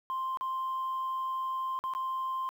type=tone with dropouts; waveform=sine; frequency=1048 Hz; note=C6; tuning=2 cents sharp; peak=-29 dBFS; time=0.1-2.49 s; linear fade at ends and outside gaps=0 ms; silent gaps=0.372-0.41 / 1.79-1.839 / 1.937-1.95 s; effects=tanh soft clip ceiling -28 dBFS + 10-bit